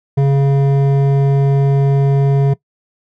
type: tone with hard clipping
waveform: sine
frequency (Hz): 138.59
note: C#3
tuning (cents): 0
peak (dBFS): -11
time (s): 0.17-2.54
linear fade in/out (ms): 10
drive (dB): 10
effects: noise-tail reverb RT60 0.1 s tail -20 dB re dry